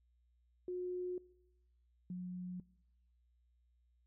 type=tone pair in turn; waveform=sine; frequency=361.3 / 180.65 Hz; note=F#4 / F#3; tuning=-41 / -41 cents; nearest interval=octave; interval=1200 cents; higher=first; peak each=-38 / -40 dBFS; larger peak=first; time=0.68-1.18 / 2.1-2.6 s; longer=neither; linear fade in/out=2 ms; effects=noise-tail reverb RT60 0.9 s tail -23 dB re dry + added 60 Hz sine -70 dBFS peak until 4.06 s